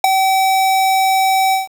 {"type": "tone with ADSR envelope", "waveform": "square", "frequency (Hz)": 766, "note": "G5", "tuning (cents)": -40, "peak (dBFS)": -4, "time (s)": [0.04, 1.68], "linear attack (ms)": 4, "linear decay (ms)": 6, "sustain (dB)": -8, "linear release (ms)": 150, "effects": ["7-bit"]}